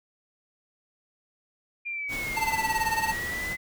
sine exponential two-way sweep, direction down then up, 2408 to 1834 to 2034 Hz, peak -30 dBFS, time 1.85-3.57 s, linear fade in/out 20 ms, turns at 2.91 s
pink noise, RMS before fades -37 dBFS, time 2.08-3.57 s, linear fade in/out 50 ms
square tone with tremolo, 887 Hz, A5, 14 cents sharp, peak -22 dBFS, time 2.36-3.14 s, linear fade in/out 20 ms, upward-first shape triangle, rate 18 Hz, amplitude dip 100%
effects none

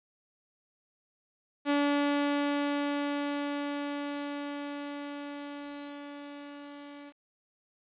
sawtooth tone with level ramp, 287.5 Hz, D4, 37 cents flat, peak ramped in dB -20 to -41 dBFS, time 1.65-7.13 s, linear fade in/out 50 ms, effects resampled to 8000 Hz + 10-bit

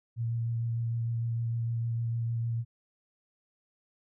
sine tone with vibrato, 116.1 Hz, A#2, 7 cents flat, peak -28 dBFS, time 0.16-2.65 s, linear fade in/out 50 ms, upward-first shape sine, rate 6.6 Hz, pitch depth 14 cents each way, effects none

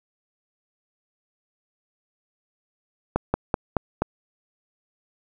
slowing click train, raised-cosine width 1 ms, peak -6 dBFS, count 5, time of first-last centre 3.16-4.02 s, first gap 180 ms, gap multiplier 1.12, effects 8-bit

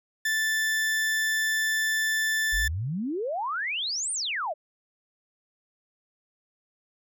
40% pulse tone, 1760 Hz, A6, in tune, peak -23 dBFS, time 0.25-2.68 s, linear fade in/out 5 ms
sine exponential two-way sweep, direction up then down, 41.2 to 9397 to 562 Hz, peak -27 dBFS, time 2.52-4.54 s, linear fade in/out 20 ms, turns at 4.12 s
effects none

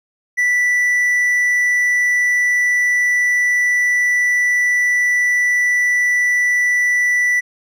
triangle tone, 1969 Hz, B6, 6 cents flat, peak -11 dBFS, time 0.37-7.41 s, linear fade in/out 20 ms, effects none

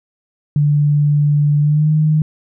sine tone with pitch glide, 146.83 to 154.22 Hz, D3 to D#3, 0 to -15 cents, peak -10 dBFS, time 0.56-2.22 s, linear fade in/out 2 ms, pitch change +85 cents, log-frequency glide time 1.6-1.91 s, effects none

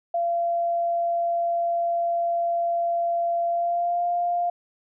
sine tone with pitch glide, 685 to 699.4 Hz, F5 to F5, -34 to +2 cents, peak -21 dBFS, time 0.14-4.5 s, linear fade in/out 5 ms, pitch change +36 cents, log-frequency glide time 3.48-4.03 s, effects none

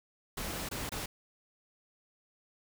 pink noise with dropouts, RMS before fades -38 dBFS, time 0.37-1.06 s, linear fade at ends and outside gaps 5 ms, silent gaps 0.689-0.712 / 0.893-0.918 s, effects none

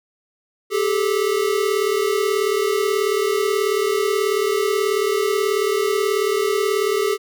square tone pair together, 393.4 / 431.8 Hz, G4 / A4, +6 / -33 cents, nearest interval major second, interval 161 cents, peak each -21 dBFS, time 0.7-7.18 s, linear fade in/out 50 ms, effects none

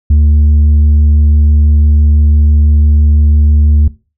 sine tone with tanh clipping, 74.5 Hz, D2, 25 cents sharp, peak -5 dBFS, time 0.1-3.88 s, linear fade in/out 5 ms, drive 4 dB, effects noise-tail reverb RT60 0.3 s tail -17 dB re dry

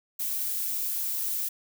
violet noise, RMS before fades -30 dBFS, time 0.19-1.49 s, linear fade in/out 10 ms, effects none

